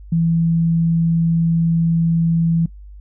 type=tone; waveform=sine; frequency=166 Hz; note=E3; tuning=12 cents sharp; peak=-13 dBFS; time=0.12-2.66 s; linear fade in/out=5 ms; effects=noise-tail reverb RT60 0.1 s tail -22 dB re dry + added 50 Hz sine -35 dBFS peak until 3 s